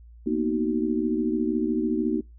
sine chord, B major seventh, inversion third, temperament equal with one note detuned, 233.1 / 246.9 / 311.1 / 376.9 Hz, A#3 / B3 / D#4 / F#4, 0 / 0 / 0 / +32 cents, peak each -27 / -30 / -26 / -29 dBFS, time 0.26-2.21 s, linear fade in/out 10 ms, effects noise-tail reverb RT60 0.2 s tail -25 dB re dry + added 58 Hz sine -45 dBFS peak until 2.38 s

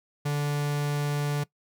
45% pulse tone, 145.7 Hz, D3, 13 cents flat, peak -25 dBFS, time 0.25-1.44 s, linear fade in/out 10 ms, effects noise-tail reverb RT60 0.1 s tail -20 dB re dry

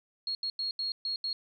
sine tone bursts at uneven times, 4276 Hz, C8, 37 cents sharp, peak -30 dBFS, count 6, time 0.27-0.35 / 0.43-0.5 / 0.59-0.71 / 0.79-0.92 / 1.05-1.16 / 1.24-1.33 s, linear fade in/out 2 ms, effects none

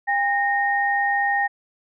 sine tone pair together, 805 / 1852.6 Hz, G5 / A#6, +46 / -11 cents, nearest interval octave + major second, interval 1443 cents, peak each -21 dBFS, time 0.07-1.48 s, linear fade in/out 20 ms, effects none

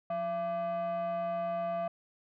sine tone with frequency modulation, 677 Hz, E5, 46 cents sharp, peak -28 dBFS, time 0.1-1.88 s, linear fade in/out 5 ms, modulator 498 Hz, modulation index 0.5, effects tanh soft clip ceiling -30 dBFS

